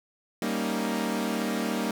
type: chord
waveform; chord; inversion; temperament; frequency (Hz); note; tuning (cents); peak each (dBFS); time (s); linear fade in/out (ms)
sawtooth; Eb dominant seventh; first; equal; 196 / 233.1 / 277.2 / 311.1; G3 / Bb3 / Db4 / Eb4; 0 / 0 / 0 / 0; -28 / -26 / -32 / -30; 0.42-1.91; 2
effects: none